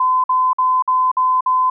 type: tone bursts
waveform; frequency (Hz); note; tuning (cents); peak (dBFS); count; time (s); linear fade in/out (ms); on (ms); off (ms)
sine; 1021; C6; -43; -12; 6; 0-1.7; 5; 240; 52
effects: none